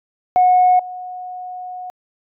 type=tone with level steps; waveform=sine; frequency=730 Hz; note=F#5; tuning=24 cents flat; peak=-8 / -27 dBFS; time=0.36-1.9 s; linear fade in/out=0 ms; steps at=0.79 s; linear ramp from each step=5 ms; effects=tanh soft clip ceiling -5 dBFS